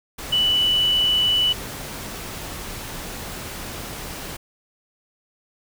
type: tone in noise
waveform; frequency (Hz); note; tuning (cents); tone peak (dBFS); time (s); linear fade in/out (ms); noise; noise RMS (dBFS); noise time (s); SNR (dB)
sine; 2969; F#7; +5; -16; 0.32-1.53; 10; pink; -33; 0.18-4.37; +14
effects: none